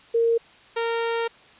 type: tone pair in turn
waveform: sine / sawtooth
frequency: 461.8 / 461.8 Hz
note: A#4 / A#4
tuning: -16 / -16 cents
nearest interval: unison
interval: 0 cents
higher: neither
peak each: -17 / -19 dBFS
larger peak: first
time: 0.14-0.38 / 0.76-1.28 s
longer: second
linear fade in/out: 10 ms
effects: white hiss -51 dBFS RMS until 1.59 s + resampled to 8000 Hz